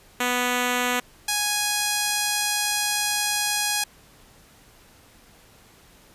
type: tone pair in turn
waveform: 5% pulse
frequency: 246.9 / 830.5 Hz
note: B3 / G#5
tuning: 0 / 0 cents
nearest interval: octave + major sixth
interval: 2100 cents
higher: second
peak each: -10 dBFS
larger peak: neither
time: 0.2-1 / 1.28-3.84 s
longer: second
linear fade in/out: 5 ms
effects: pink hiss -53 dBFS RMS until 6.14 s + resampled to 32000 Hz